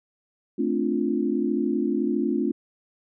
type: chord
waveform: sine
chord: D minor seventh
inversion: second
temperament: equal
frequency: 220 / 261.6 / 293.7 / 349.2 Hz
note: A3 / C4 / D4 / F4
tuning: 0 / 0 / 0 / 0 cents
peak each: -27 dBFS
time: 0.58-2.52 s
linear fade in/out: 10 ms
effects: none

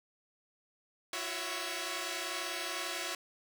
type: tone cluster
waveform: 5% pulse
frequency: 338.1 / 369.2 / 555 / 656 Hz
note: E4 / F#4 / C#5 / E5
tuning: +44 / -4 / +2 / -9 cents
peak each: -30 dBFS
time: 1.13-3.15 s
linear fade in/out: 2 ms
effects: none

